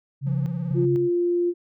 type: tone with tremolo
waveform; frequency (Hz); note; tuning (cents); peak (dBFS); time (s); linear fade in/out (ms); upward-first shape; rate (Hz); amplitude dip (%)
sine; 137; C#3; -20; -22; 0.21-1.1; 50; square; 2; 55
type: tone with vibrato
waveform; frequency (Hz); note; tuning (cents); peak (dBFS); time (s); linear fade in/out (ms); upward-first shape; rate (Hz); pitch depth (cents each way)
triangle; 171.6; F3; -30; -25; 0.26-0.86; 10; sine; 18; 85
type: tone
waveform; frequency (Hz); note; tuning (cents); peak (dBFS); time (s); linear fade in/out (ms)
sine; 349.2; F4; 0; -19; 0.74-1.54; 50
effects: none